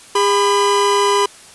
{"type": "tone pair together", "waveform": "45% pulse", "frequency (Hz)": [404.7, 997.1], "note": ["G#4", "B5"], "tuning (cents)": [-45, 16], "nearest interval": "octave + major third", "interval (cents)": 1561, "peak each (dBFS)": -15, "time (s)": [0.15, 1.26], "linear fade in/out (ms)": 5, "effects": ["white hiss -41 dBFS RMS until 1.54 s", "resampled to 24000 Hz"]}